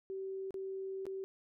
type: tone with dropouts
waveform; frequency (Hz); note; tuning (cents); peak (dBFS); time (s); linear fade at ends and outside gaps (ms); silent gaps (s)
sine; 384.4; G4; -34; -38; 0.1-1.24; 0; 0.507-0.542 / 1.055-1.066
effects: none